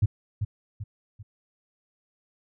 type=tone with echo; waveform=sine; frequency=103.83 Hz; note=G#2; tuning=in tune; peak=-15 dBFS; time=0.02-0.06 s; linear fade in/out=10 ms; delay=390 ms; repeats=3; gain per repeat=-8 dB; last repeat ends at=1.23 s; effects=tanh soft clip ceiling -13 dBFS